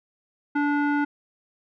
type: tone with low-pass filter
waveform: square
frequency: 290.4 Hz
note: D4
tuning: 19 cents flat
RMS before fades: -23 dBFS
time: 0.55-1.05 s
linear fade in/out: 10 ms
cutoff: 1500 Hz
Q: 2.3
effects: none